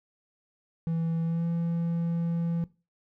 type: tone with pitch glide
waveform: triangle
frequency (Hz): 164.9 to 168.46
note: E3 to E3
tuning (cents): +1 to +38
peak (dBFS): -24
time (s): 0.87-2.64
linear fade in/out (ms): 0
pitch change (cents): +37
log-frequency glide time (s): 1.24-1.45
effects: noise-tail reverb RT60 0.3 s tail -19 dB re dry